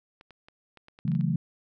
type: clicks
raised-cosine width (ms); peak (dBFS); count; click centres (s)
0.3; -34; 10; 0.211 / 0.307 / 0.485 / 0.773 / 0.884 / 0.989 / 1.079 / 1.118 / 1.151 / 1.21
type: chord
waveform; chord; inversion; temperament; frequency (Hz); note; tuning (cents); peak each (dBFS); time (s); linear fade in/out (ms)
sine; F# minor seventh; second; equal; 138.59 / 164.81 / 185 / 220; C#3 / E3 / F#3 / A3; 0 / 0 / 0 / 0; -28 / -27 / -30 / -32; 1.05-1.36; 5
effects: none